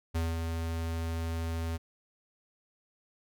square tone with ADSR envelope, 82.41 Hz, E2, in tune, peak -28 dBFS, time 0.14-1.78 s, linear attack 18 ms, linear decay 200 ms, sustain -4 dB, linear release 23 ms, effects none

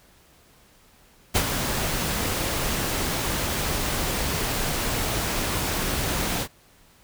pink noise with ADSR envelope, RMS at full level -19 dBFS, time 1.34-6.48 s, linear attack 21 ms, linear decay 65 ms, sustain -7 dB, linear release 67 ms, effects pink hiss -56 dBFS RMS until 7.03 s

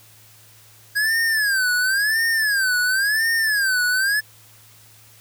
square tone with vibrato, 1641 Hz, G#6, 21 cents flat, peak -18 dBFS, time 0.95-4.21 s, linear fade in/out 20 ms, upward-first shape sine, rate 0.95 Hz, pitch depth 190 cents each way, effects added 109 Hz sine -53 dBFS peak until 5.2 s + white hiss -50 dBFS RMS until 5.2 s

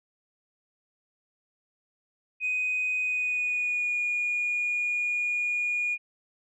sine tone with pitch glide, 2500 to 2440 Hz, D#7 to D#7, +8 to -34 cents, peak -24 dBFS, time 2.4-5.98 s, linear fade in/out 50 ms, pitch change -42 cents, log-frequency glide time 3.02-3.99 s, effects tanh soft clip ceiling -21 dBFS

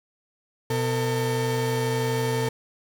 35% pulse tone pair together, 125.8 / 451 Hz, B2 / A4, +32 / +43 cents, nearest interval octave + minor seventh, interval 2211 cents, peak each -24 dBFS, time 0.7-2.49 s, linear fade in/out 5 ms, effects none

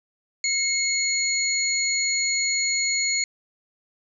sine tone cluster, 2170 / 4316 / 6820 Hz, C#7 / C#8 / G#8, -37 / -47 / +45 cents, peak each -25 / -26 / -25 dBFS, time 0.44-3.24 s, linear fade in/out 2 ms, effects none

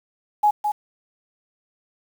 sine tone with echo, 837 Hz, G#5, 13 cents sharp, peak -13 dBFS, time 0.43-0.51 s, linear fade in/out 10 ms, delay 210 ms, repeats 1, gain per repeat -6 dB, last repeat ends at 0.72 s, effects 7-bit

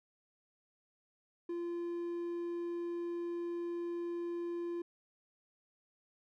triangle tone, 344.4 Hz, F4, 24 cents flat, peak -34 dBFS, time 1.49-4.82 s, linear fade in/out 5 ms, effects none

